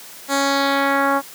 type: tone with low-pass filter sweep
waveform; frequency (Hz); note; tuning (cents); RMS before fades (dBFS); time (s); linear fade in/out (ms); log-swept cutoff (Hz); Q
10% pulse; 277.2; C#4; 0; -18; 0.28-1.22; 50; 9300 to 1100; 1.5
effects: white hiss -39 dBFS RMS until 1.34 s + high-pass 150 Hz 12 dB/octave